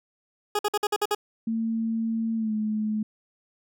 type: tone bursts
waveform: 20% pulse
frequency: 415.3 Hz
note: G#4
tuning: in tune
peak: -17 dBFS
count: 7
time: 0.55-1.149 s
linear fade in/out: 5 ms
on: 41 ms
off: 52 ms
type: tone with pitch glide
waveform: sine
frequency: 225.7 to 214.6 Hz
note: A3 to A3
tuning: +44 to -43 cents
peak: -24 dBFS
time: 1.47-3.03 s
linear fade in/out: 5 ms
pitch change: -87 cents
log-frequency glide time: 2.36-2.53 s
effects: none